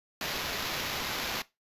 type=noise with sample-and-hold; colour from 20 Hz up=violet; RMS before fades=-34 dBFS; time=0.21-1.42 s; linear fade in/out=2 ms; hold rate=8820 Hz; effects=noise-tail reverb RT60 0.2 s tail -18 dB re dry + resampled to 32000 Hz